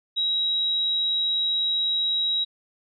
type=tone; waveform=sine; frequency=3844 Hz; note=B7; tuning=48 cents flat; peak=-21 dBFS; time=0.16-2.45 s; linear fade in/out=20 ms; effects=none